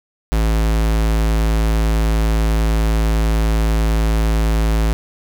square tone, 54.6 Hz, A1, 13 cents flat, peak -14 dBFS, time 0.32-4.93 s, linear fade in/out 0 ms, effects none

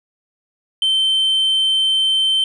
sine tone, 3100 Hz, G7, 20 cents flat, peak -11 dBFS, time 0.82-2.44 s, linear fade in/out 2 ms, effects tanh soft clip ceiling -12 dBFS

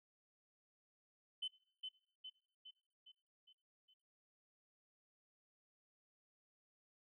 sine tone with echo, 3042 Hz, F#7, 47 cents sharp, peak -38 dBFS, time 1.42-1.48 s, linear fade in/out 10 ms, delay 410 ms, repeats 6, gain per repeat -5 dB, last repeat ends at 3.94 s, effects noise-tail reverb RT60 0.6 s tail -22 dB re dry + tanh soft clip ceiling -36 dBFS

